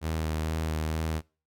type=tone with vibrato; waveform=sawtooth; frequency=79 Hz; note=D#2; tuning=27 cents sharp; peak=-24 dBFS; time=0.01-1.22 s; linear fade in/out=50 ms; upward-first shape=sine; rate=2.2 Hz; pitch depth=22 cents each way; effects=noise-tail reverb RT60 0.4 s tail -26 dB re dry